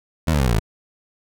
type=tone with pitch steps; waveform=20% pulse; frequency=81.1 / 73.09 / 65.87 / 59.37 / 53.51 Hz; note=E2 / D2 / C2 / A#1 / A1; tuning=-28 / -8 / +12 / +32 / -48 cents; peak=-11 dBFS; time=0.27-0.595 s; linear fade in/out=10 ms; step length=65 ms; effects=none